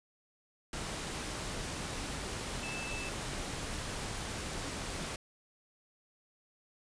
sine tone in noise, 2634 Hz, E7, 2 cents flat, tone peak -41 dBFS, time 2.63-3.09 s, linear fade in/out 2 ms, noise pink, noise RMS -39 dBFS, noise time 0.73-5.16 s, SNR -5 dB, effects resampled to 22050 Hz

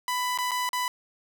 sawtooth tone with dropouts, 995 Hz, B5, 13 cents sharp, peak -22 dBFS, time 0.08-0.88 s, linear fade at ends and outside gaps 1 ms, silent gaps 0.376-0.386 / 0.51-0.516 / 0.691-0.731 s, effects none

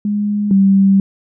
sine tone pair in turn, 206.7 / 195.1 Hz, G#3 / G3, -8 / -8 cents, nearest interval minor second, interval 100 cents, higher first, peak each -14 / -7 dBFS, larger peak second, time 0.05-0.51 / 0.51-1 s, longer second, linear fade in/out 2 ms, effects none

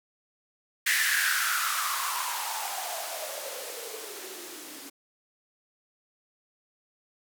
violet noise with band-pass filter sweep, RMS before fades -31 dBFS, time 0.86-4.9 s, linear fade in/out 10 ms, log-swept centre 1900 to 280 Hz, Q 7.5, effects none

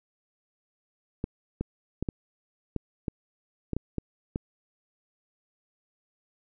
clicks, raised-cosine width 3 ms, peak -16 dBFS, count 10, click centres 1.241 / 1.61 / 2.026 / 2.088 / 2.763 / 3.082 / 3.733 / 3.766 / 3.983 / 4.359 s, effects none

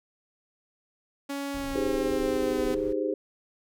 sawtooth tone with pitch glide, 280 to 253.8 Hz, C#4 to B3, +18 to +47 cents, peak -27 dBFS, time 1.29-2.75 s, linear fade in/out 10 ms, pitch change -171 cents, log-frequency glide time 1.53-2.63 s
brown noise, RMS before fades -41 dBFS, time 1.54-2.93 s, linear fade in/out 5 ms
sine chord, Ab major seventh, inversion second, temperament just, 311.5 / 389.3 / 415.3 / 519.1 Hz, Eb4 / G4 / Ab4 / C5, +2 / -12 / 0 / -14 cents, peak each -31 dBFS, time 1.75-3.14 s, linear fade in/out 5 ms
effects none

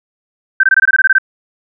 sine tone bursts, 1555 Hz, G6, 14 cents flat, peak -5 dBFS, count 11, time 0.6-1.184 s, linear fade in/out 5 ms, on 34 ms, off 21 ms, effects none

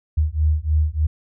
sine beating tone pair, 75.4 / 78.7 Hz, D2 / D#2, +46 / +20 cents, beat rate 3.3 Hz, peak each -19 dBFS, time 0.17-1.07 s, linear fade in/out 10 ms, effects none

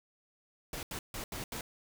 pink noise bursts at uneven times, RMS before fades -40 dBFS, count 5, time 0.73-0.83 / 0.91-0.99 / 1.14-1.24 / 1.32-1.44 / 1.52-1.61 s, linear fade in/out 2 ms, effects none

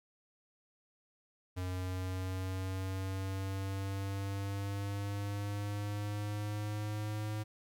square linear sweep, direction up, 91.3 to 107.2 Hz, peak -36 dBFS, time 1.56-7.44 s, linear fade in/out 20 ms, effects 13-bit

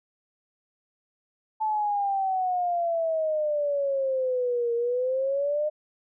sine exponential two-way sweep, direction down then up, 876 to 466.2 to 612 Hz, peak -23 dBFS, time 1.6-5.7 s, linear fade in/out 20 ms, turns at 4.74 s, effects none

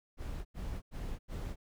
brown noise bursts, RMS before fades -39 dBFS, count 4, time 0.17-1.56 s, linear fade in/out 50 ms, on 280 ms, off 90 ms, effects none

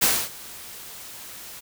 white noise with ADSR envelope, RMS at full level -18 dBFS, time 0.01-1.61 s, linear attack 18 ms, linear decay 260 ms, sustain -22 dB, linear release 25 ms, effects none

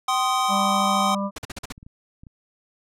square chord, C minor, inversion second, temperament equal with one note detuned, 769.6 / 1046.5 / 1244.5 Hz, G5 / C6 / Eb6, -32 / 0 / 0 cents, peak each -25 dBFS, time 0.08-1.15 s, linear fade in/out 5 ms
harmonic tone, 198.5 Hz, G3, 22 cents sharp, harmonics 1 / 3 / 5 / 6, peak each -25 / -30 / -32 / -33 dBFS, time 0.48-1.31 s, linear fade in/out 50 ms
pink noise bursts, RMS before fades -33 dBFS, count 6, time 1.36-1.724 s, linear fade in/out 5 ms, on 24 ms, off 44 ms
clicks, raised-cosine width 5 ms, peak -32 dBFS, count 7, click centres 1.643 / 1.71 / 1.779 / 1.829 / 1.865 / 2.235 / 2.268 s
effects low-pass 10000 Hz 12 dB/octave

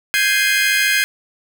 35% pulse chord, Ab major seventh, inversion third, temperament equal, 1568 / 1661.2 / 2093 / 2489 Hz, G6 / Ab6 / C7 / Eb7, 0 / 0 / 0 / 0 cents, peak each -18 dBFS, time 0.14-1.04 s, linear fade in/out 0 ms, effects none

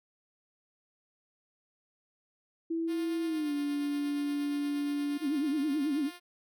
sine tone with pitch glide, 329.6 to 288.6 Hz, E4 to D4, 0 to -30 cents, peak -29 dBFS, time 2.7-5.18 s, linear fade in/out 10 ms, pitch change -230 cents, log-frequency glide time 3.25-3.53 s
5% pulse tone with tremolo, 352.6 Hz, F4, 17 cents sharp, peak -32 dBFS, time 2.87-6.2 s, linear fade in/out 50 ms, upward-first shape sine, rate 8.5 Hz, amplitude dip 30%
sine tone with vibrato, 291.7 Hz, D4, 12 cents flat, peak -27 dBFS, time 5.2-6.11 s, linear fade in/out 50 ms, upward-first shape triangle, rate 9.2 Hz, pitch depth 170 cents each way
effects none

